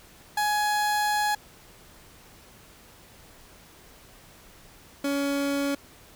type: tone pair in turn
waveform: 30% pulse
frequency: 838 / 281 Hz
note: G#5 / C#4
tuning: +15 / +24 cents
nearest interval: octave + perfect fifth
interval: 1891 cents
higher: first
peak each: -20 / -22 dBFS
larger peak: first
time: 0.37-1.35 / 5.04-5.75 s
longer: first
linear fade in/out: 5 ms
effects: pink hiss -52 dBFS RMS until 6.15 s